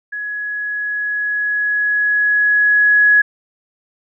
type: tone with level ramp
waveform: sine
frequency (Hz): 1680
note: G#6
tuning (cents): +19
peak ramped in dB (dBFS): -22 to -7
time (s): 0.12-3.22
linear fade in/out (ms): 10
effects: none